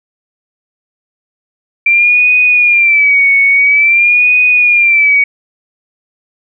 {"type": "tone with vibrato", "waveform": "sine", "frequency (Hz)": 2349, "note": "D7", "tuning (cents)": 0, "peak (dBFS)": -5, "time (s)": [1.86, 5.24], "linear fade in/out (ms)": 5, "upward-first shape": "sine", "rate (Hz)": 0.49, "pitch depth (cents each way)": 98, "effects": []}